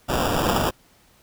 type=noise with sample-and-hold; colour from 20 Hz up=blue; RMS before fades=-22 dBFS; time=0.08-0.71 s; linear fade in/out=20 ms; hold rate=2100 Hz; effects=pink hiss -57 dBFS RMS until 1.22 s